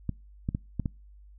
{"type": "clicks", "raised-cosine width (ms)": 5, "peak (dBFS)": -16, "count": 5, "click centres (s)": [0.093, 0.489, 0.549, 0.797, 0.858], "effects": ["noise-tail reverb RT60 0.3 s tail -26 dB re dry", "added 50 Hz sine -49 dBFS peak until 1.38 s"]}